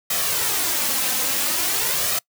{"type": "noise with flanger", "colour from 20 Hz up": "white", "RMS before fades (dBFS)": -22, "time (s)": [0.1, 2.19], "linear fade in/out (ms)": 5, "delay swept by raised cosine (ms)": [1.6, 3.9], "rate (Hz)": 0.48, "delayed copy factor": 0.55, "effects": ["noise-tail reverb RT60 0.1 s tail -25 dB re dry", "high-pass 100 Hz 12 dB/octave"]}